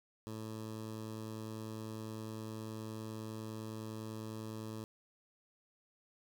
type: tone with notch filter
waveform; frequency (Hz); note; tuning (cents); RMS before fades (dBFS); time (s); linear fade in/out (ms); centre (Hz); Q
15% pulse; 109.9; A2; -2; -44; 0.27-4.84; 0; 2100; 1.2
effects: none